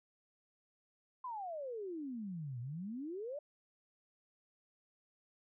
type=exponential two-way sweep; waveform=sine; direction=down then up; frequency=1046.5 to 116.1 to 611 Hz; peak=-40 dBFS; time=1.24-3.39 s; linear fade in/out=5 ms; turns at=2.6 s; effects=none